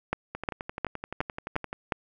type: two click trains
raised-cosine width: 0.5 ms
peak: -19 / -11 dBFS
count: 17 / 6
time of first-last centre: 0.35-1.729 / 0.13-1.922 s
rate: 11.6 / 2.79 Hz
effects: none